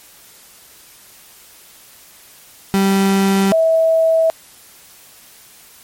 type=tone pair in turn; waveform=35% pulse / sine; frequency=195 / 649.7 Hz; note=G3 / E5; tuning=-9 / -25 cents; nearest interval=octave + major sixth; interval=2084 cents; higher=second; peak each=-10 dBFS; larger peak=neither; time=2.74-3.52 / 3.52-4.3 s; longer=neither; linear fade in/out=0 ms; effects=white hiss -44 dBFS RMS until 5.83 s + MP3 64 kbps